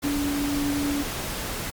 sine tone in noise, 286.5 Hz, D4, 43 cents flat, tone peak -24 dBFS, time 0.03-1.04 s, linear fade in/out 20 ms, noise pink, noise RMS -31 dBFS, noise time 0.02-1.71 s, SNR +4 dB, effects Opus 48 kbps

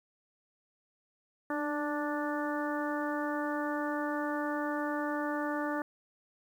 harmonic tone with a mistuned harmonic, 293.7 Hz, D4, in tune, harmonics 1 / 2 / 3 / 4 / 5 / 6, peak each -34 / -37 / -39 / -40 / -41 / -42 dBFS, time 1.5-5.82 s, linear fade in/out 2 ms, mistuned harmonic 1, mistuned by +28 cents, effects 10-bit

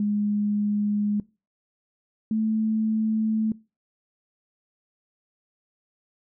sine tone pair in turn, 207.2 / 218.9 Hz, G#3 / A3, -4 / -9 cents, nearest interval minor second, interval 95 cents, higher second, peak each -21 dBFS, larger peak neither, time 0-1.2 / 2.31-3.52 s, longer second, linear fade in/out 2 ms, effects noise-tail reverb RT60 0.3 s tail -22 dB re dry

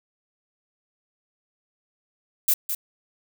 violet noise with echo, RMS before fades -19 dBFS, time 2.48-2.54 s, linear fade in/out 5 ms, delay 210 ms, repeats 1, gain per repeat -8 dB, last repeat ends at 2.75 s, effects none

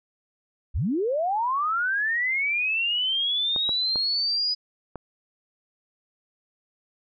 sine linear sweep, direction up, 40.15 to 4978 Hz, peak -22 dBFS, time 0.74-4.55 s, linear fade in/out 20 ms
clicks, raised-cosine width 1 ms, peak -20 dBFS, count 4, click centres 3.562 / 3.692 / 3.958 / 4.957 s
effects none

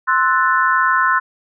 sine chord, F# half-diminished seventh, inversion second, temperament equal, 1046.5 / 1318.5 / 1480 / 1760 Hz, C6 / E6 / F#6 / A6, 0 / 0 / 0 / 0 cents, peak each -16 / -19 / -17 / -21 dBFS, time 0.07-1.2 s, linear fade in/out 20 ms, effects none

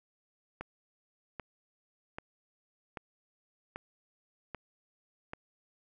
click train, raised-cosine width 0.5 ms, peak -24 dBFS, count 7, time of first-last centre 0.61-5.334 s, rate 1.27 Hz, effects none

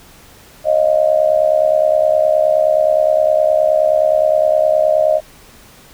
sine tone with amplitude modulation, 622.3 Hz, D#5, in tune, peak -6 dBFS, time 0.64-5.21 s, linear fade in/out 50 ms, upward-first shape sine, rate 69.6 Hz, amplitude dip 85%, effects pink hiss -43 dBFS RMS until 5.93 s

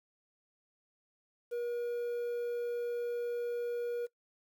triangle tone with quantisation, 478.8 Hz, A#4, 46 cents sharp, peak -31 dBFS, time 1.51-4.07 s, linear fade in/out 20 ms, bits 10, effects noise-tail reverb RT60 0.1 s tail -21 dB re dry

